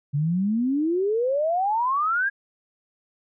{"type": "exponential sweep", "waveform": "sine", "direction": "up", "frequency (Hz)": [138.59, 1661.2], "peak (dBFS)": -20, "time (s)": [0.13, 2.3], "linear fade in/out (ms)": 20, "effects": []}